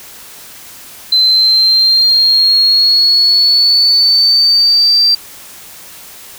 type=exponential sweep; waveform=sine; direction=up; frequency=4059 to 4699 Hz; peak=-6 dBFS; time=1.12-5.15 s; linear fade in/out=5 ms; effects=white hiss -34 dBFS RMS until 6.38 s